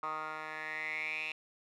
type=tone with band-pass filter sweep; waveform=10% pulse; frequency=155.56 Hz; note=D#3; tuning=in tune; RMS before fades=-39 dBFS; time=0.03-1.32 s; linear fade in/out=2 ms; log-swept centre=1200 to 2700 Hz; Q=8.1; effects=none